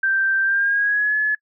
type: tone with pitch glide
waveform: sine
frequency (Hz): 1568 to 1709.9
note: G6 to A6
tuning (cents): 0 to -50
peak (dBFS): -16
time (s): 0.03-1.35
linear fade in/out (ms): 5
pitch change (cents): +150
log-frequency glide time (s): 0.42-1.16
effects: noise-tail reverb RT60 0.1 s tail -26 dB re dry